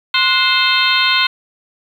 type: harmonic tone with a mistuned harmonic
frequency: 523.3 Hz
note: C5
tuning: in tune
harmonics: 2 / 3 / 4 / 5 / 6 / 7 / 8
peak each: -19 / -19 / -19 / -19 / -19 / -19 / -19 dBFS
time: 0.14-1.27 s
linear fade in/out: 5 ms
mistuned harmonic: 3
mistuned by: -120 cents
effects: 7-bit